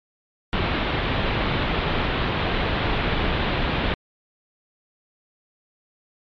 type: low-pass noise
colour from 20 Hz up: pink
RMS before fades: -23 dBFS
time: 0.53-3.94 s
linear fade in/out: 0 ms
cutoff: 3800 Hz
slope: 48 dB/octave
effects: MP3 48 kbps